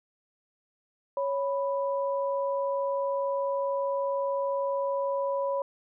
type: tone pair together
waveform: sine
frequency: 554.4 / 987.8 Hz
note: C#5 / B5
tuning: 0 / 0 cents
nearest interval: minor seventh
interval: 1000 cents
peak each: -27 / -32 dBFS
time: 1.17-5.62 s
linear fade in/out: 2 ms
effects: none

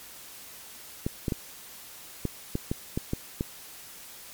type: clicks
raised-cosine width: 3 ms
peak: -14 dBFS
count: 9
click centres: 1.065 / 1.282 / 1.322 / 2.253 / 2.554 / 2.715 / 2.975 / 3.134 / 3.409 s
effects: white hiss -46 dBFS RMS until 4.33 s + MP3 96 kbps

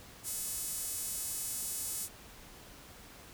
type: tone with high-pass filter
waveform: sawtooth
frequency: 430 Hz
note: A4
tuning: 40 cents flat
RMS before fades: -38 dBFS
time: 0.23-2.09 s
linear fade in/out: 50 ms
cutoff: 8700 Hz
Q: 1.6
effects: pink hiss -53 dBFS RMS until 3.33 s

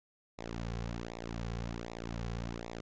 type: tone with flanger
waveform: sawtooth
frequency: 57.6 Hz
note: A#1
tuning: 20 cents flat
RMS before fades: -40 dBFS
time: 0.38-2.81 s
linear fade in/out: 10 ms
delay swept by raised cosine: 0.64 to 3.34 ms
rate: 1.3 Hz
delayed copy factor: -1
effects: resampled to 16000 Hz

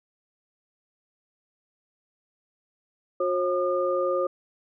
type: tone cluster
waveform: sine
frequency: 361.3 / 539 / 1212 Hz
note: F#4 / C#5 / D#6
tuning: -41 / -49 / -46 cents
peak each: -28 / -24 / -30 dBFS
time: 3.2-4.27 s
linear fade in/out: 5 ms
effects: none

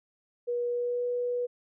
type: tone with pitch glide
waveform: sine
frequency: 482.3 to 488.5 Hz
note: B4 to B4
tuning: -41 to -19 cents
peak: -27 dBFS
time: 0.47-1.47 s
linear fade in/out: 20 ms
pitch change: +22 cents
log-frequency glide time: 0.68-1.05 s
effects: none

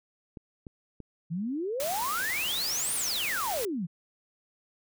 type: clicks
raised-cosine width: 3 ms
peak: -29 dBFS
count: 3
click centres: 0.372 / 0.668 / 1.003 s
type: exponential two-way sweep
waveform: sine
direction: up then down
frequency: 155.1 to 9850 to 155.1 Hz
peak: -29 dBFS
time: 1.3-3.87 s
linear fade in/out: 20 ms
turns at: 2.95 s
type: noise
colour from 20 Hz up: white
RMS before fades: -35 dBFS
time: 1.8-3.65 s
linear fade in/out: 0 ms
effects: none

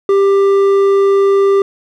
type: tone with hard clipping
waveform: sine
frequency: 394.8 Hz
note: G4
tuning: 12 cents sharp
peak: -9 dBFS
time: 0.09-1.62 s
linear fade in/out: 2 ms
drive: 6 dB
effects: none

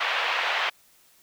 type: band-pass noise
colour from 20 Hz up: white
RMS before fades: -26 dBFS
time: 0-0.7 s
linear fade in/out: 10 ms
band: 600 to 3000 Hz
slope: 24 dB/octave
effects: white hiss -59 dBFS RMS until 1.22 s

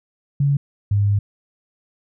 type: tone pair in turn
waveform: sine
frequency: 141.3 / 101.63 Hz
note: C#3 / G#2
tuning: +34 / -37 cents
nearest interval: tritone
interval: 571 cents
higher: first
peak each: -14 dBFS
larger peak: neither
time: 0.4-0.57 / 0.91-1.19 s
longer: second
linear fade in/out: 5 ms
effects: none

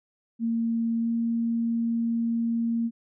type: tone with pitch glide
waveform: sine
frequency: 229.6 to 231.2 Hz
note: A#3 to A#3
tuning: -26 to -14 cents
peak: -23 dBFS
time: 0.39-2.91 s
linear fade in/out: 50 ms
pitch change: +12 cents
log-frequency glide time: 1-1.08 s
effects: none

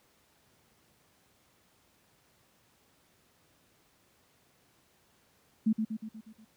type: tone with echo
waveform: sine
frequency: 218.9 Hz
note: A3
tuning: 9 cents flat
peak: -22 dBFS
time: 5.66-5.73 s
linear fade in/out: 10 ms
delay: 120 ms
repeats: 6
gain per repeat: -5 dB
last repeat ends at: 6.45 s
effects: pink hiss -67 dBFS RMS until 6.56 s + high-pass 80 Hz 12 dB/octave

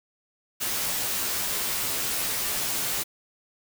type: noise with comb filter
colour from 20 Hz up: white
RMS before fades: -28 dBFS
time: 0.6-3.04 s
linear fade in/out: 20 ms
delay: 13 ms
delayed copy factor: -0.7
effects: none

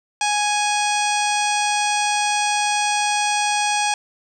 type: harmonic tone with a mistuned harmonic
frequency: 830.6 Hz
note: G#5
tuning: in tune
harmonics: 1 / 2 / 3 / 4 / 5 / 6 / 7 / 8 / 9 / 10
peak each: -20 / -29 / -25 / -29 / -32 / -32 / -29 / -35 / -36 / -30 dBFS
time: 0.21-3.94 s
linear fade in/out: 2 ms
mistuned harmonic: 5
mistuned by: +75 cents
effects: 9-bit

